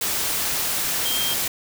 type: tone in noise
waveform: sine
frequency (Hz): 3190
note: G7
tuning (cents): +30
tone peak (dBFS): -25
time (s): 1.05-1.34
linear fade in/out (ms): 5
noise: white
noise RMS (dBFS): -24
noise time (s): 0.01-1.48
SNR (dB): -4
effects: none